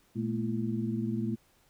sine tone cluster, 117.7 / 216.4 / 236.6 / 337.4 Hz, A#2 / A3 / A#3 / E4, +17 / -29 / +26 / +40 cents, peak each -35 / -32 / -35 / -38 dBFS, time 0.15-1.36 s, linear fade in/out 20 ms, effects pink hiss -66 dBFS RMS until 1.69 s

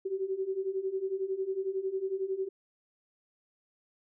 sine beating tone pair, 376.1 / 387.1 Hz, F#4 / G4, +28 / -22 cents, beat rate 11 Hz, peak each -35 / -32 dBFS, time 0.05-2.49 s, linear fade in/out 10 ms, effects none

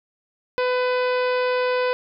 harmonic tone, 501 Hz, B4, 25 cents sharp, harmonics 1 / 2 / 3 / 4 / 5 / 6 / 7 / 8 / 9 / 10, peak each -20 / -27 / -30 / -35 / -33 / -41 / -41 / -43 / -42 / -45 dBFS, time 0.58-1.93 s, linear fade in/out 0 ms, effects none

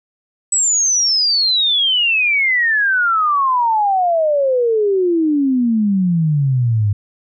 sine exponential sweep, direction down, 7980 to 99.5 Hz, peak -12 dBFS, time 0.52-6.93 s, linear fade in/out 5 ms, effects none

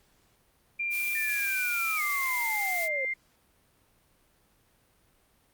sine tone with pitch glide, 2382 to 2098 Hz, D7 to C7, +24 to +4 cents, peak -28 dBFS, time 0.79-3.14 s, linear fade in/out 10 ms, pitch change -220 cents, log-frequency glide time 1.96-2.02 s
blue noise, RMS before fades -36 dBFS, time 0.9-2.89 s, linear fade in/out 50 ms
sine linear sweep, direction down, 1818 to 513 Hz, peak -33 dBFS, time 1.15-3.05 s, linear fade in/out 2 ms
effects pink hiss -66 dBFS RMS until 5.53 s + Opus 48 kbps

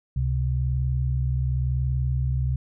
sine tone pair together, 68.3 / 129.23 Hz, C#2 / C3, -25 / -21 cents, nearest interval major seventh, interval 1104 cents, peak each -24 dBFS, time 0.16-2.56 s, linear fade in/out 5 ms, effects none

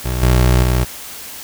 25% pulse tone with level steps, 62.1 Hz, B1, 10 cents sharp, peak -14 / -6 / -9 dBFS, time 0.04-0.85 s, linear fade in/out 20 ms, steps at 0.22 / 0.63 s, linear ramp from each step 5 ms, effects white hiss -32 dBFS RMS until 1.43 s

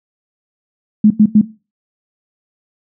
sine tone bursts, 212.6 Hz, G#3, 41 cents sharp, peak -4 dBFS, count 3, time 1.04-1.414 s, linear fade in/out 5 ms, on 64 ms, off 91 ms, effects noise-tail reverb RT60 0.3 s tail -17 dB re dry

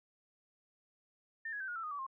sine tone with pitch steps, 1800 / 1669.8 / 1549 / 1436.9 / 1333 / 1236.6 / 1147.1 / 1064.1 Hz, A6 / G#6 / G6 / F6 / E6 / D#6 / D6 / C6, +39 / +9 / -21 / +49 / +19 / -11 / -41 / +29 cents, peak -38 dBFS, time 1.45-2.066 s, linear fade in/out 5 ms, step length 77 ms, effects none

